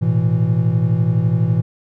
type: chord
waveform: triangle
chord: A suspended second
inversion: none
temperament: equal with one note detuned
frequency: 110 / 121.98 / 164.81 Hz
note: A2 / B2 / E3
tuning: 0 / -21 / 0 cents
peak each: -16 dBFS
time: 0.01-1.62 s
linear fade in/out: 20 ms
effects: none